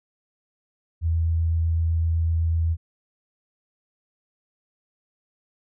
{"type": "tone with vibrato", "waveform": "sine", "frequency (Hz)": 82.3, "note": "E2", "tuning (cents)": -2, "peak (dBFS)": -19, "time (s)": [1.01, 2.77], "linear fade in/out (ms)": 50, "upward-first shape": "sine", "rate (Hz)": 7.9, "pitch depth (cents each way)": 8, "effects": []}